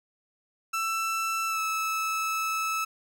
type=tone with pitch glide; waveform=30% pulse; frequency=1330 to 1304.9 Hz; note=E6 to E6; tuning=+15 to -18 cents; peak=-24 dBFS; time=0.73-2.85 s; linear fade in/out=10 ms; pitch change=-33 cents; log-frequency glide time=1.47-1.6 s; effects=none